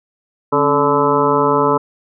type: harmonic tone with a mistuned harmonic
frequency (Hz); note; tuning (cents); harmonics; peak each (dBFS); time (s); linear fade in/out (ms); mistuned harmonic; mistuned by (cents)
145; D3; -22; 1 / 2 / 3 / 4 / 6 / 7 / 8 / 9; -25 / -20 / -16 / -21 / -21 / -17 / -25 / -20; 0.52-1.78; 10; 2; -86
effects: none